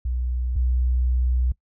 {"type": "tone pair in turn", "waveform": "sine", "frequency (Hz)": [61.74, 62.24], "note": ["B1", "B1"], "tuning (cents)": [0, 14], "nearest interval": "unison", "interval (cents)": 14, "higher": "second", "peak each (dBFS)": [-22, -18], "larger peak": "second", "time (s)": [[0.05, 0.56], [0.56, 1.52]], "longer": "second", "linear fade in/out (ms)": 5, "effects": ["noise-tail reverb RT60 0.1 s tail -21 dB re dry"]}